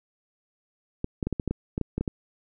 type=clicks; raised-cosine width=3 ms; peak=-14 dBFS; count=12; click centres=1.044 / 1.228 / 1.27 / 1.327 / 1.398 / 1.477 / 1.51 / 1.779 / 1.813 / 1.98 / 2.01 / 2.078 s; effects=none